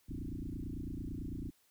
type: tone with frequency modulation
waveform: sine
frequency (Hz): 108.4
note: A2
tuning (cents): -25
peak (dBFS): -38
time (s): 0.08-1.51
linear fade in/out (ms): 20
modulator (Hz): 29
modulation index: 7.1
effects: white hiss -71 dBFS RMS until 1.7 s